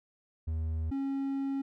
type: tone pair in turn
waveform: triangle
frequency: 79.9 / 273.4 Hz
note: D#2 / C#4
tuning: +47 / -24 cents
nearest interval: octave + major sixth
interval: 2129 cents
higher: second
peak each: -28 dBFS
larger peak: neither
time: 0.47-0.91 / 0.91-1.62 s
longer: second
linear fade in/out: 10 ms
effects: none